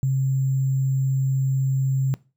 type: tone with sample-and-hold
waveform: sine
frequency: 134 Hz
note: C3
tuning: 42 cents sharp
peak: -18 dBFS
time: 0.03-2.14 s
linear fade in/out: 0 ms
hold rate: 7350 Hz
effects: noise-tail reverb RT60 0.3 s tail -20 dB re dry